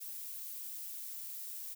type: noise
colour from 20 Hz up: violet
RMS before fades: -44 dBFS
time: 0-1.75 s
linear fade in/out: 20 ms
effects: none